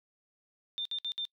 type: tone bursts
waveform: sine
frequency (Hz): 3595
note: A7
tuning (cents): +36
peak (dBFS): -32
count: 4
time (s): 0.78-1.252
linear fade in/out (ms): 0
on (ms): 73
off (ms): 60
effects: noise-tail reverb RT60 0.1 s tail -24 dB re dry